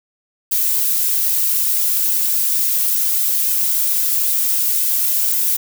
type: noise with flanger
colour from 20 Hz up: violet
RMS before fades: -17 dBFS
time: 0.51-5.57 s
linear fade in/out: 10 ms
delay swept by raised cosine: 1.9 to 2.63 ms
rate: 3.7 Hz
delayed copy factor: +0.8
effects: none